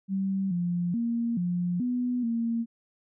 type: tone with pitch steps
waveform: sine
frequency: 193.3 / 175 / 233.5 / 176.6 / 247 / 231.1 Hz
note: G3 / F3 / A#3 / F3 / B3 / A#3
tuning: -24 / +4 / +3 / +20 / 0 / -15 cents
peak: -25 dBFS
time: 0.08-2.66 s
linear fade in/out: 50 ms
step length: 430 ms
effects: none